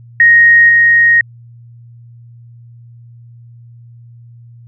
sine tone with level steps, 1870 Hz, A#6, 5 cents sharp, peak -3 / -5 dBFS, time 0.2-1.21 s, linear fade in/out 2 ms, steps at 0.69 s, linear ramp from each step 2 ms, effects added 118 Hz sine -35 dBFS peak until 4.67 s

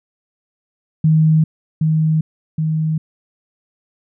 sine tone with echo, 157.4 Hz, D#3, 20 cents sharp, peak -9 dBFS, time 1.04-1.44 s, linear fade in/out 5 ms, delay 770 ms, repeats 2, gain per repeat -3 dB, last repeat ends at 2.98 s, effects none

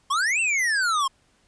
square exponential two-way sweep, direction up then down, 1048 to 2754 to 1048 Hz, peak -21 dBFS, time 0.1-1.08 s, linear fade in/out 10 ms, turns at 0.4 s, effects pink hiss -63 dBFS RMS until 1.47 s + resampled to 22050 Hz

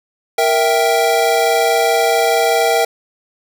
square chord, E diminished, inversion second, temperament equal, 466.2 / 659.3 / 784 Hz, Bb4 / E5 / G5, 0 / 0 / 0 cents, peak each -17 dBFS, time 0.38-2.85 s, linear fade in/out 5 ms, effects none

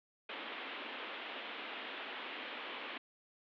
white band-pass noise, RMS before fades -45 dBFS, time 0.29-2.98 s, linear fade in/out 5 ms, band 230 to 3400 Hz, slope 48 dB/octave, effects none

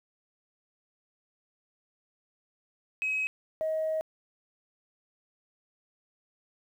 sine tone pair in turn, 2548 / 632.2 Hz, D#7 / D#5, +41 / +27 cents, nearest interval 2 octaves, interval 2414 cents, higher first, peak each -26 dBFS, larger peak neither, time 3.02-3.27 / 3.61-4.01 s, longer second, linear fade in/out 0 ms, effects tanh soft clip ceiling -23 dBFS + 10-bit

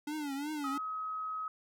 square tone with vibrato, 290 Hz, D4, 22 cents flat, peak -36 dBFS, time 0.07-0.78 s, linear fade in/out 5 ms, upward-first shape triangle, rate 2.8 Hz, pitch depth 130 cents each way
sine tone, 1272 Hz, D#6, 38 cents sharp, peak -35 dBFS, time 0.64-1.48 s, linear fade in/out 2 ms
effects none

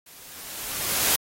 white noise with level ramp, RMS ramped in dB -49 to -20 dBFS, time 0.06-1.16 s, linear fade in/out 5 ms, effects AAC 48 kbps

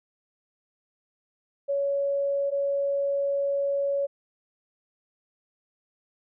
sine tone pair in turn, 560 / 560 Hz, C#5 / C#5, +18 / +18 cents, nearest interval unison, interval 0 cents, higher neither, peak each -23 dBFS, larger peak neither, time 1.68-2.51 / 2.51-4.07 s, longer second, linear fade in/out 20 ms, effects none

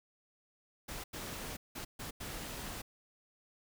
pink noise bursts at uneven times, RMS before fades -43 dBFS, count 5, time 0.88-1.04 / 1.13-1.57 / 1.75-1.85 / 1.99-2.11 / 2.2-2.82 s, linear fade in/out 10 ms, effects none

